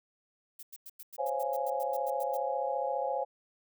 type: noise bursts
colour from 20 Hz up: violet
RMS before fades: -46 dBFS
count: 14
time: 0.59-2.371 s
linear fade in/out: 5 ms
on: 39 ms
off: 95 ms
type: chord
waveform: sine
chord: Db major seventh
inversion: third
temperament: just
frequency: 519.7 / 554.4 / 693 / 831.5 Hz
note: C5 / Db5 / F5 / Ab5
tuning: -12 / 0 / -14 / +2 cents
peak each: -35 / -35 / -37 / -34 dBFS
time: 1.18-3.25 s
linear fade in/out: 20 ms
effects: none